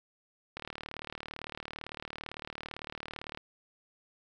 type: click train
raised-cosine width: 0.3 ms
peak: -23 dBFS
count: 107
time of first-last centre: 0.57-3.374 s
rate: 37.8 Hz
effects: none